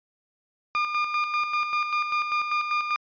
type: tone with tremolo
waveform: 30% pulse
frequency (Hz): 1208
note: D6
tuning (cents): +48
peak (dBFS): -19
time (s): 0.75-2.96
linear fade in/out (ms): 0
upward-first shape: square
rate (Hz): 5.1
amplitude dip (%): 50
effects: resampled to 11025 Hz